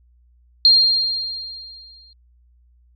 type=tone with exponential decay; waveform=sine; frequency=4205 Hz; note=C8; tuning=8 cents sharp; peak=-7 dBFS; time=0.65-2.13 s; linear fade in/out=1 ms; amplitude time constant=320 ms; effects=added 60 Hz sine -52 dBFS peak until 2.95 s